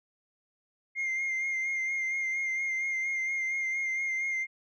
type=tone with vibrato; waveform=sine; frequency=2113 Hz; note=C7; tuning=16 cents sharp; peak=-26 dBFS; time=0.95-4.47 s; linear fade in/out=50 ms; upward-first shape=sine; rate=4.3 Hz; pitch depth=28 cents each way; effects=tanh soft clip ceiling -27 dBFS